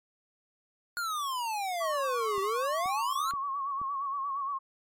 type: exponential two-way sweep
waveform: square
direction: down then up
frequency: 1449 to 384.9 to 1393 Hz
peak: -31 dBFS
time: 0.97-3.31 s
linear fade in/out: 0 ms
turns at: 2.41 s
type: tone with vibrato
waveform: sine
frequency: 1108.7 Hz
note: C#6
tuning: in tune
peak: -30 dBFS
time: 1.8-4.59 s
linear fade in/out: 20 ms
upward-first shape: sine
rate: 8.6 Hz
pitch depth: 63 cents each way
type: click train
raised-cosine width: 3 ms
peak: -35 dBFS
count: 4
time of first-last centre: 2.38-3.815 s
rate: 2.09 Hz
effects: MP3 64 kbps